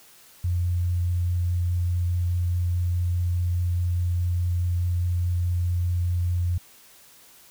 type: tone with vibrato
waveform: sine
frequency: 88 Hz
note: F2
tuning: 14 cents sharp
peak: -21 dBFS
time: 0.44-6.58 s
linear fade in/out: 5 ms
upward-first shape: triangle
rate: 4.8 Hz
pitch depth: 10 cents each way
effects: white hiss -52 dBFS RMS until 7.5 s